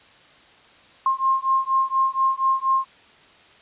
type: beating tone pair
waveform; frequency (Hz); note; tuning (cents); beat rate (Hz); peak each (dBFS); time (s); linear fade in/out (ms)
sine; 1062 / 1066.2; C6 / C6; +25 / +32; 4.2; -21; 1.06-2.85; 2
effects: white hiss -51 dBFS RMS until 3.61 s + resampled to 8000 Hz